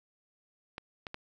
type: clicks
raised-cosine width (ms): 0.3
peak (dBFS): -23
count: 3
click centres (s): 0.781 / 1.068 / 1.144
effects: none